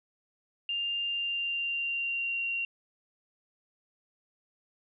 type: tone with pitch glide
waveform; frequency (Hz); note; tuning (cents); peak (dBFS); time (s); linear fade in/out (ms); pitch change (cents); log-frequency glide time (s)
sine; 2799 to 2757; F7 to F7; +3 to -23; -29; 0.69-2.65; 2; -26; 1.01-2.44
effects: none